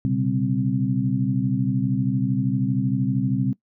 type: tone cluster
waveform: sine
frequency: 123.6 / 136.4 / 196.7 / 261.5 Hz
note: B2 / C#3 / G3 / C4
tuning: +2 / -28 / +6 / -1 cents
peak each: -25 dBFS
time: 0.05-3.53 s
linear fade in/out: 0 ms
effects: noise-tail reverb RT60 0.1 s tail -20 dB re dry